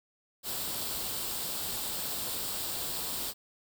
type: noise with comb filter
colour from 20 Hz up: white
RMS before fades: -35 dBFS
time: 0.43-3.34 s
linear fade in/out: 50 ms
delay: 0.24 ms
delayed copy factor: +0.5
effects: none